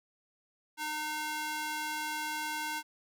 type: tone with high-pass filter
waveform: square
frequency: 304.8 Hz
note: D#4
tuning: 36 cents flat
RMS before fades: -36 dBFS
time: 0.77-2.83 s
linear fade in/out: 50 ms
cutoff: 1000 Hz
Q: 1
effects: none